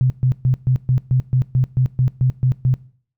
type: tone bursts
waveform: sine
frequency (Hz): 128.3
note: C3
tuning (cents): -34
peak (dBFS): -12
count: 13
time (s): 0.01-2.74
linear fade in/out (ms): 0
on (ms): 90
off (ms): 130
effects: noise-tail reverb RT60 0.5 s tail -20 dB re dry